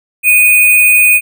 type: tone with sample-and-hold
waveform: sine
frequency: 2481 Hz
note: D#7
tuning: 6 cents flat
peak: -4 dBFS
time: 0.23-1.21 s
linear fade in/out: 50 ms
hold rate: 11025 Hz
effects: none